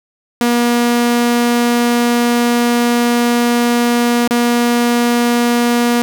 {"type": "tone with dropouts", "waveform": "sawtooth", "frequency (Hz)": 239.1, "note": "A#3", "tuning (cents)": 44, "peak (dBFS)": -7, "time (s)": [0.41, 6.02], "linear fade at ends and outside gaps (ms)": 0, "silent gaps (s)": [4.276, 4.309], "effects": []}